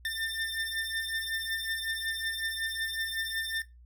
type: beating tone pair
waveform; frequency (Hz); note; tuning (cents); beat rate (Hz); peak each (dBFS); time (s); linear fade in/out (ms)
25% pulse; 1794 / 1799.4; A6 / A6; +33 / +38; 5.4; -30 / -32; 0.05-3.62; 2
effects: noise-tail reverb RT60 0.2 s tail -17 dB re dry + added 60 Hz sine -51 dBFS peak until 3.85 s